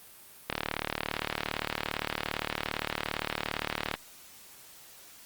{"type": "click train", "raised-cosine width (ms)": 0.3, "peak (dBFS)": -12, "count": 130, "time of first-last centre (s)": [0.5, 3.94], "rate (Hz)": 37.5, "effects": ["white hiss -52 dBFS RMS until 5.25 s", "Opus 32 kbps"]}